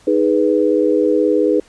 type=chord; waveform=sine; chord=G# minor; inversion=second; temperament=equal; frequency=311.1 / 415.3 / 493.9 Hz; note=D#4 / G#4 / B4; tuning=0 / 0 / 0 cents; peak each=-16 dBFS; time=0.07-1.6 s; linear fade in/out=5 ms; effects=pink hiss -49 dBFS RMS until 1.68 s + resampled to 22050 Hz